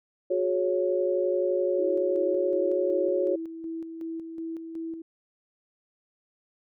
sine chord, F# suspended second, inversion none, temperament equal with one note detuned, 363.6 / 415.3 / 554.4 Hz, F#4 / G#4 / C#5, -30 / 0 / 0 cents, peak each -26 / -31 / -26 dBFS, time 0.3-3.36 s, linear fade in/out 10 ms
sine tone with tremolo, 327.5 Hz, E4, 11 cents flat, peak -31 dBFS, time 1.79-5.02 s, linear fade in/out 5 ms, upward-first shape square, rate 2.7 Hz, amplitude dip 45%
effects none

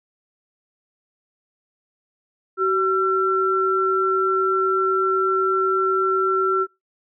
sine tone pair together, 379.4 / 1352 Hz, F#4 / E6, +43 / +43 cents, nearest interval octave + minor seventh, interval 2200 cents, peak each -20 / -19 dBFS, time 2.57-6.67 s, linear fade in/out 50 ms, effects noise-tail reverb RT60 0.2 s tail -23 dB re dry

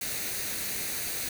white noise with comb filter, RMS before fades -33 dBFS, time 0.01-1.29 s, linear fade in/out 5 ms, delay 0.47 ms, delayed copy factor +0.5, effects none

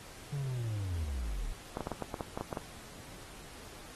triangle linear sweep, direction down, 146.83 to 30.01 Hz, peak -31 dBFS, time 0.32-1.53 s, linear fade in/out 10 ms
clicks, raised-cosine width 1 ms, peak -22 dBFS, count 11, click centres 1.771 / 1.807 / 1.871 / 1.917 / 2.023 / 2.142 / 2.208 / 2.375 / 2.41 / 2.528 / 2.572 s
effects pink hiss -51 dBFS RMS until 3.95 s + AAC 32 kbps

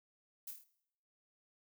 violet noise with echo, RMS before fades -45 dBFS, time 0.47-0.51 s, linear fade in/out 5 ms, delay 26 ms, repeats 5, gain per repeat -4 dB, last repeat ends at 0.64 s, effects noise-tail reverb RT60 0.7 s tail -17 dB re dry

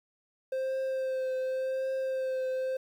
triangle tone with vibrato, 523.3 Hz, C5, in tune, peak -27 dBFS, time 0.52-2.77 s, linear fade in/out 5 ms, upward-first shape triangle, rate 0.89 Hz, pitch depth 20 cents each way, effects 10-bit

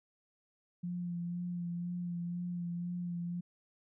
sine tone with vibrato, 174.61 Hz, F3, in tune, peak -35 dBFS, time 0.83-3.41 s, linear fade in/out 10 ms, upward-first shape sine, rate 2 Hz, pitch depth 23 cents each way, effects none

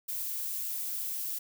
violet noise, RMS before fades -35 dBFS, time 0.08-1.39 s, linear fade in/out 10 ms, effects none

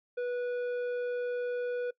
sine tone with tanh clipping, 489.7 Hz, B4, 15 cents flat, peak -32 dBFS, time 0.17-1.91 s, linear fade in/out 10 ms, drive 9 dB, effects noise-tail reverb RT60 0.1 s tail -22 dB re dry

